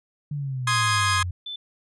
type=exponential sweep; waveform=sine; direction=down; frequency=149.3 to 87.31 Hz; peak=-26 dBFS; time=0.31-1.31 s; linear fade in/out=5 ms
type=chord; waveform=sawtooth; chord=Ab major; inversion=first; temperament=equal; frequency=1046.5 / 1244.5 / 1661.2 Hz; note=C6 / Eb6 / Ab6; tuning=0 / 0 / 0 cents; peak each=-21 dBFS; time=0.67-1.23 s; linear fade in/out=5 ms
type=tone; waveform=sine; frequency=3521 Hz; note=A7; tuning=in tune; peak=-31 dBFS; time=1.46-1.56 s; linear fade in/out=5 ms
effects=resampled to 24000 Hz